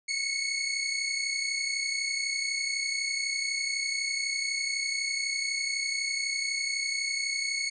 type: tone pair together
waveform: 20% pulse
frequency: 2185 / 2217 Hz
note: C#7 / C#7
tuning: -26 / 0 cents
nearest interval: unison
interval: 26 cents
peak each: -26 dBFS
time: 0.08-7.7 s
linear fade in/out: 10 ms
effects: resampled to 24000 Hz